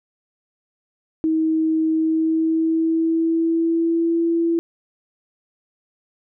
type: tone with pitch glide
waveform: sine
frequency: 318.4 to 334.6 Hz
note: D#4 to E4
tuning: +40 to +26 cents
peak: -16 dBFS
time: 1.24-4.59 s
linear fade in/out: 0 ms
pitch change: +86 cents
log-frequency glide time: 1.92-4.21 s
effects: none